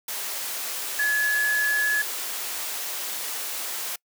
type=tone in noise; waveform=sine; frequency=1700 Hz; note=G#6; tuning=40 cents sharp; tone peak=-20 dBFS; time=0.99-2.02 s; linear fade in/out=5 ms; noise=white; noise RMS=-31 dBFS; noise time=0.08-3.96 s; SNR=+8 dB; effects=noise-tail reverb RT60 0.1 s tail -26 dB re dry + high-pass 400 Hz 12 dB/octave